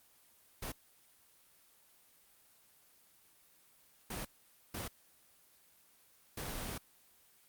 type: noise bursts at uneven times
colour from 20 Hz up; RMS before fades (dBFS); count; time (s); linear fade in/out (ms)
pink; -41; 4; 0.62-0.72 / 4.1-4.25 / 4.74-4.88 / 6.37-6.78; 5
effects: white hiss -66 dBFS RMS until 7.48 s + Opus 24 kbps